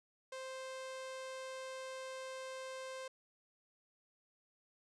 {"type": "tone", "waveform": "sawtooth", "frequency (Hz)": 523.3, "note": "C5", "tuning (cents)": 0, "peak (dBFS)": -40, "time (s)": [0.32, 3.08], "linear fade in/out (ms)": 5, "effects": ["resampled to 22050 Hz"]}